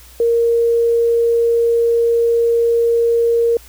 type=tone; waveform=sine; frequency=466.2 Hz; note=A#4; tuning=in tune; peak=-11 dBFS; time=0.2-3.57 s; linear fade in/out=2 ms; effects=added 60 Hz sine -42 dBFS peak until 3.68 s + white hiss -44 dBFS RMS until 3.68 s